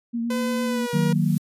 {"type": "tone with vibrato", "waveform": "sine", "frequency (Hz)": 233.1, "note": "A#3", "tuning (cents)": 0, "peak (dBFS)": -23, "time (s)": [0.13, 0.87], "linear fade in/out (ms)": 20, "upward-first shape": "sine", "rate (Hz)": 8.7, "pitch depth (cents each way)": 24}
{"type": "tone with pitch glide", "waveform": "sawtooth", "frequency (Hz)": [506, 477.6], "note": ["B4", "A#4"], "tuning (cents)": [42, 42], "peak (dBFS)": -23, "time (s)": [0.3, 1.13], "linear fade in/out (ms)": 5, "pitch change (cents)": -100, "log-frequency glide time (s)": [0.65, 0.95]}
{"type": "noise with exponential growth", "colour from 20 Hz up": "blue", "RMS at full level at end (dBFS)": -39, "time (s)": [0.69, 1.38], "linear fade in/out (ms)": 0, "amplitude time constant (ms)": 150}
{"type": "chord", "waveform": "sine", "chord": "D# minor", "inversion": "none", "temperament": "equal", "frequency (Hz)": [155.56, 185, 233.1], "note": ["D#3", "F#3", "A#3"], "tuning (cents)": [0, 0, 0], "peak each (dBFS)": [-21, -22, -25], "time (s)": [0.93, 1.38], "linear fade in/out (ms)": 10}
{"effects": ["resampled to 32000 Hz"]}